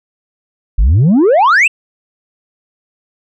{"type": "exponential sweep", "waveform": "sine", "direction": "up", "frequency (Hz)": [43.48, 2800], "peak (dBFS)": -3, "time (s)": [0.78, 1.68], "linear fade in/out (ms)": 10, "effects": ["tanh soft clip ceiling -5 dBFS"]}